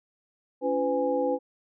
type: tone cluster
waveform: sine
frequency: 281.3 / 341.2 / 505 / 827 Hz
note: C#4 / F4 / B4 / G#5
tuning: +26 / -40 / +39 / -8 cents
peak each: -30 / -33 / -25 / -32 dBFS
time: 0.61-1.39 s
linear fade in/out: 50 ms
effects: none